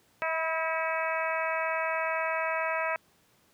harmonic tone with a mistuned harmonic, 322.1 Hz, E4, 40 cents flat, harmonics 2 / 3 / 4 / 5 / 6 / 7 / 8, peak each -32 / -34 / -35 / -36 / -37 / -37 / -38 dBFS, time 0.22-2.96 s, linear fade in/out 0 ms, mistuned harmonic 3, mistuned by +26 cents, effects pink hiss -65 dBFS RMS until 3.53 s + high-pass 100 Hz 12 dB/octave

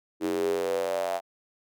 square tone with high-pass filter sweep, 45 Hz, F#1, 47 cents flat, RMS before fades -28 dBFS, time 0.2-1.21 s, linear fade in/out 50 ms, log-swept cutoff 330 to 700 Hz, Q 8, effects none

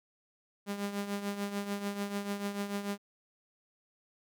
sawtooth tone with tremolo, 201.8 Hz, G#3, 49 cents flat, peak -27 dBFS, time 0.66-2.98 s, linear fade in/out 50 ms, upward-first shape triangle, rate 6.8 Hz, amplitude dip 70%, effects none

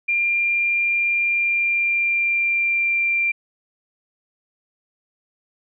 sine tone with pitch glide, 2391 to 2370 Hz, D7 to D7, +30 to +15 cents, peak -17 dBFS, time 0.08-3.32 s, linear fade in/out 10 ms, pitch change -15 cents, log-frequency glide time 1.2-3 s, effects none

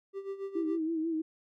triangle tone with tremolo, 392 Hz, G4, in tune, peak -31 dBFS, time 0.13-0.8 s, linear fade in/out 50 ms, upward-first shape sine, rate 7.2 Hz, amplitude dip 75%
sine tone with vibrato, 323.6 Hz, E4, 32 cents flat, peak -29 dBFS, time 0.55-1.22 s, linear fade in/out 10 ms, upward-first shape sine, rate 6.1 Hz, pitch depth 57 cents each way
effects none

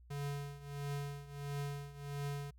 square tone with tremolo, 142.6 Hz, C#3, 49 cents sharp, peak -37 dBFS, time 0.1-2.51 s, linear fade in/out 10 ms, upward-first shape triangle, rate 1.5 Hz, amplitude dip 85%, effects added 60 Hz sine -57 dBFS peak until 2.58 s

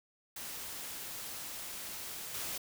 white noise with level steps, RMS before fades -43 / -39 dBFS, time 0.36-2.58 s, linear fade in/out 5 ms, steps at 2.34 s, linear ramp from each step 2 ms, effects none

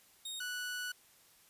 sawtooth tone pair in turn, 3723 / 1477.5 Hz, A#7 / F#6, -3 / -3 cents, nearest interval octave + major third, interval 1600 cents, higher first, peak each -37 / -34 dBFS, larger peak second, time 0.25-0.4 / 0.4-0.92 s, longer second, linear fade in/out 5 ms, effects white hiss -64 dBFS RMS until 1.49 s + resampled to 32000 Hz

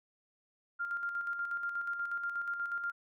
sine tone with tremolo, 1396.9 Hz, F6, in tune, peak -32 dBFS, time 0.79-2.92 s, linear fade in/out 20 ms, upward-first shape square, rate 8.3 Hz, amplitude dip 45%, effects none

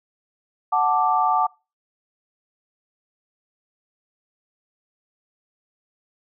sine chord, D major, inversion first, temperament equal, 740 / 880 / 1174.7 Hz, F#5 / A5 / D6, 0 / 0 / 0 cents, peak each -21 dBFS, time 0.72-1.47 s, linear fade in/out 10 ms, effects noise-tail reverb RT60 0.3 s tail -25 dB re dry

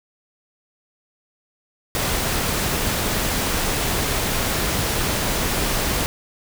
pink noise, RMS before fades -22 dBFS, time 1.95-6.06 s, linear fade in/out 0 ms, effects none

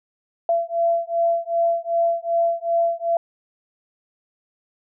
sine beating tone pair, 675 / 677.6 Hz, E5 / E5, +41 / +48 cents, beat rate 2.6 Hz, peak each -21 dBFS, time 0.49-3.17 s, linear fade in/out 2 ms, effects none

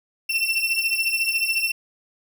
35% pulse beating tone pair, 2691 / 2705 Hz, E7 / E7, +35 / +44 cents, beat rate 14 Hz, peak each -22 dBFS, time 0.29-1.72 s, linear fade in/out 10 ms, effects none

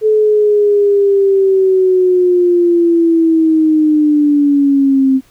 sine linear sweep, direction down, 433.9 to 262.3 Hz, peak -7 dBFS, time 0.01-5.21 s, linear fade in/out 50 ms, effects pink hiss -50 dBFS RMS until 5.3 s

